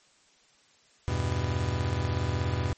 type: chord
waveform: 45% pulse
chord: E minor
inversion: none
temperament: just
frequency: 82.41 / 98.89 / 123.61 Hz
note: E2 / G2 / B2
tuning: 0 / +16 / +2 cents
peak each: -31 dBFS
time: 1.08-2.73 s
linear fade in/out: 0 ms
effects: white hiss -62 dBFS RMS until 2.77 s + MP3 32 kbps